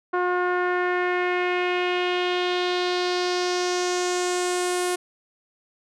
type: tone with low-pass filter sweep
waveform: sawtooth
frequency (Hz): 358.9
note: F4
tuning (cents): +47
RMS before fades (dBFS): -24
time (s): 0.13-4.96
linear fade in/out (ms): 10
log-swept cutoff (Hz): 1300 to 10000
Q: 2.6
effects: none